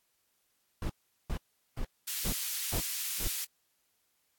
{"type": "noise bursts", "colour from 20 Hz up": "brown", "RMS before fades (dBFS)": -33, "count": 6, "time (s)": [0.82, 3.276], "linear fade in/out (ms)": 2, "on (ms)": 76, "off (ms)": 400}
{"type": "high-pass noise", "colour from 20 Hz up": "white", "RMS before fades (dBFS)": -35, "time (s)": [2.07, 3.45], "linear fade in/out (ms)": 10, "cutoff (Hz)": 2200, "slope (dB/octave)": 12}
{"effects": ["white hiss -75 dBFS RMS until 4.38 s", "AAC 64 kbps"]}